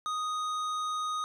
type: tone with hard clipping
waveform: sine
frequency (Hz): 1244.5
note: D#6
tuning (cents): 0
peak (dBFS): -32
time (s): 0.06-1.24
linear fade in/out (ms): 0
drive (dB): 11
effects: none